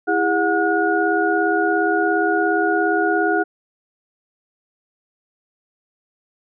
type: tone cluster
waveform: sine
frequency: 329.8 / 407 / 728 / 1447 Hz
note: E4 / G#4 / F#5 / F#6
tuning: +1 / -35 / -28 / -39 cents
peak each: -21 dBFS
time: 0.07-3.44 s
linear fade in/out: 20 ms
effects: none